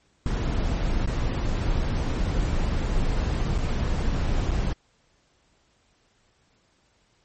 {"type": "noise with dropouts", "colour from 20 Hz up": "brown", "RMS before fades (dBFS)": -24, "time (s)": [0.26, 4.73], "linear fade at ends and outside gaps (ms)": 2, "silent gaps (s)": [[1.061, 1.073], [3.58, 3.585], [4.51, 4.514]], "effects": ["pink hiss -65 dBFS RMS until 7.24 s", "MP3 32 kbps"]}